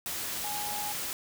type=tone in noise; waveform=sine; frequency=830.6 Hz; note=G#5; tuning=in tune; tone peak=-36 dBFS; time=0.44-0.92 s; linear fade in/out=0 ms; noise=white; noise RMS=-35 dBFS; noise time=0.06-1.13 s; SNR=-4 dB; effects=none